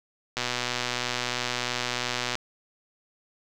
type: click train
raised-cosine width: 0.2 ms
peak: -10 dBFS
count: 245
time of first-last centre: 0.37-2.354 s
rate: 123 Hz
effects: none